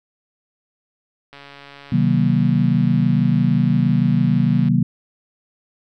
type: click train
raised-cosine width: 0.3 ms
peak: -24 dBFS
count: 474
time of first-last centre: 1.33-4.685 s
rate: 141 Hz
type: chord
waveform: sine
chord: C half-diminished seventh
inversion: none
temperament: just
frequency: 130.81 / 156.98 / 188.37 / 235.5 Hz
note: C3 / Eb3 / Gb3 / Bb3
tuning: 0 / +16 / +31 / +18 cents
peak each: -19 dBFS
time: 1.92-4.83 s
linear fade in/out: 5 ms
effects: none